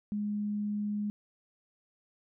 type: tone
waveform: sine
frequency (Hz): 207.7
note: G#3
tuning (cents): 0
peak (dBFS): -30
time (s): 0.12-1.1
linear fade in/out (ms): 0
effects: none